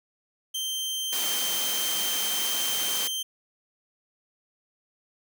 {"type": "tone", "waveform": "sawtooth", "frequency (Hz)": 3136, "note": "G7", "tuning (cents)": 0, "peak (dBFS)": -25, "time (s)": [0.54, 3.23], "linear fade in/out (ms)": 10}
{"type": "high-pass noise", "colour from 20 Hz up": "white", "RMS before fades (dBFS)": -30, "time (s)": [1.12, 3.08], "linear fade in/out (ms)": 10, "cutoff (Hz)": 190, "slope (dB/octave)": 12}
{"effects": []}